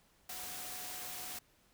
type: tone in noise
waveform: sine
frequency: 733 Hz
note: F#5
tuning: 16 cents flat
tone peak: -54 dBFS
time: 0.29-1.39 s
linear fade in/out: 5 ms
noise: white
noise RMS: -44 dBFS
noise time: 0.29-1.39 s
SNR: -13 dB
effects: pink hiss -69 dBFS RMS until 1.73 s